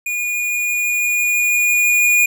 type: tone with level ramp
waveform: square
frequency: 2442 Hz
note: D#7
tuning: 33 cents flat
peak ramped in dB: -20 to -11 dBFS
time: 0.06-2.26 s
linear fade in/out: 5 ms
effects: none